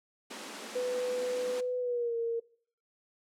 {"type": "high-pass noise", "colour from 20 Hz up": "pink", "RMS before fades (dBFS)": -43, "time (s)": [0.3, 1.61], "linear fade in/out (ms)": 10, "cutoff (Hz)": 200, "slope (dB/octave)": 96}
{"type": "tone with pitch glide", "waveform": "sine", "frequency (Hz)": [499, 462.9], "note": ["B4", "A#4"], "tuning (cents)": [18, -12], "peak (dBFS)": -29, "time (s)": [0.75, 2.4], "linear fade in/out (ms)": 10, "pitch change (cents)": -130, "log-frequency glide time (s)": [1.79, 2.16]}
{"effects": ["noise-tail reverb RT60 0.5 s tail -20 dB re dry", "low-pass 9000 Hz 12 dB/octave"]}